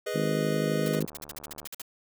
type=chord; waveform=square; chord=G# minor; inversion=none; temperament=equal; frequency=415.3 / 493.9 / 622.3 Hz; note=G#4 / B4 / D#5; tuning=0 / 0 / 0 cents; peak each=-35 dBFS; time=0.06-1 s; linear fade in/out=10 ms
type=harmonic tone; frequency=51.91 Hz; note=G#1; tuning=in tune; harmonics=3 / 4 / 5 / 6 / 7 / 8 / 9 / 10; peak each=-30 / -32 / -34 / -36 / -37 / -38 / -39 / -40 dBFS; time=0.14-1.06 s; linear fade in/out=20 ms
type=noise bursts; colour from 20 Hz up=white; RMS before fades=-38 dBFS; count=14; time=0.86-1.818 s; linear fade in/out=2 ms; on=22 ms; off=50 ms
type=click train; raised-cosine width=1 ms; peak=-34 dBFS; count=51; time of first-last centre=0.97-1.644 s; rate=74.2 Hz
effects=none